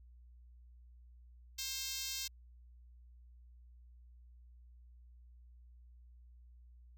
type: tone with high-pass filter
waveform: 5% pulse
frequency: 530 Hz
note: C5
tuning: 22 cents sharp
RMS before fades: -41 dBFS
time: 1.58-2.28 s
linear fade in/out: 10 ms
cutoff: 3900 Hz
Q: 0.7
effects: added 60 Hz sine -56 dBFS peak until 6.97 s